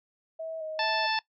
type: tone with vibrato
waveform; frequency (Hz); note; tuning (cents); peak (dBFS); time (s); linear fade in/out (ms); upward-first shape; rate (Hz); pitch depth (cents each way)
sine; 637; D#5; +41; -33; 0.39-1.07; 10; square; 2.3; 25
type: harmonic tone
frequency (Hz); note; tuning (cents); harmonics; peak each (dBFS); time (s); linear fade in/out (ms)
880; A5; 0; 1 / 2 / 3 / 4 / 5 / 6; -29 / -32 / -34 / -35 / -36 / -37; 0.79-1.19; 2
effects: noise-tail reverb RT60 0.1 s tail -20 dB re dry